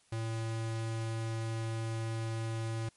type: tone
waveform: square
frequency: 112.9 Hz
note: A2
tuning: 45 cents sharp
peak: -34 dBFS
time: 0.12-2.89 s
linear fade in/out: 5 ms
effects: white hiss -67 dBFS RMS until 2.96 s + MP3 48 kbps